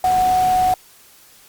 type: tone in noise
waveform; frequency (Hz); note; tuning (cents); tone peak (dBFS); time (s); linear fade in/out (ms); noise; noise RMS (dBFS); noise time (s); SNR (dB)
sine; 739; F#5; -2; -13; 0.04-0.74; 2; pink; -30; 0.04-0.74; +14
effects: white hiss -48 dBFS RMS until 1.48 s + Opus 48 kbps